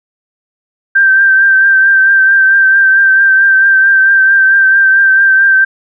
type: tone with vibrato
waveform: sine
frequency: 1568 Hz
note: G6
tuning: in tune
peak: -4 dBFS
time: 0.95-5.65 s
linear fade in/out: 10 ms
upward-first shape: triangle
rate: 4.5 Hz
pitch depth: 32 cents each way
effects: none